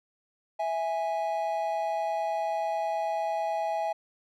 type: tone pair together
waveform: triangle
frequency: 657.2 / 828 Hz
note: E5 / G#5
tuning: -5 / -5 cents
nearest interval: major third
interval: 400 cents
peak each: -28 / -28 dBFS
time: 0.59-3.93 s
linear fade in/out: 10 ms
effects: none